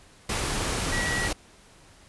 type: tone in noise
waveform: sine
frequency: 1926 Hz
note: B6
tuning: 44 cents flat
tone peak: -28 dBFS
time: 0.92-1.28 s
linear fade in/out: 5 ms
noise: pink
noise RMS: -28 dBFS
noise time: 0.29-1.33 s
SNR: -3 dB
effects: pink hiss -54 dBFS RMS until 2.08 s + resampled to 24000 Hz